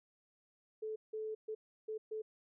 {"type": "tone bursts at uneven times", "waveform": "sine", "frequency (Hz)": 434.8, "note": "A4", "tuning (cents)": -21, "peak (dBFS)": -38, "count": 5, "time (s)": [[0.82, 0.96], [1.13, 1.35], [1.48, 1.55], [1.88, 1.98], [2.11, 2.22]], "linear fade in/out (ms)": 10, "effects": []}